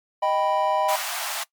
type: chord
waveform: triangle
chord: Eb augmented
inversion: none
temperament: equal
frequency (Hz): 622.3 / 784 / 987.8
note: Eb5 / G5 / B5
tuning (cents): 0 / 0 / 0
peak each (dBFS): -22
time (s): 0.22-0.96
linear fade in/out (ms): 10
type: high-pass noise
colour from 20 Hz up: pink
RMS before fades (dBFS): -29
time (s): 0.88-1.44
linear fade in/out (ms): 10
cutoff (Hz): 630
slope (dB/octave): 96
effects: noise-tail reverb RT60 0.1 s tail -21 dB re dry + MP3 96 kbps